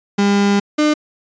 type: tone pair in turn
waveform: 35% pulse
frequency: 201.3 / 301.6 Hz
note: G3 / D4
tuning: +46 / +46 cents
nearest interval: perfect fifth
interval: 700 cents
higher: second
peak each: -10 dBFS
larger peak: neither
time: 0.18-0.6 / 0.78-0.94 s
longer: first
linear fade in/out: 10 ms
effects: resampled to 16000 Hz